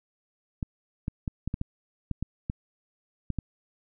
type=clicks; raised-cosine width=5 ms; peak=-17 dBFS; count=11; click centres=0.628 / 1.081 / 1.278 / 1.476 / 1.541 / 1.614 / 2.113 / 2.226 / 2.499 / 3.303 / 3.387 s; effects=none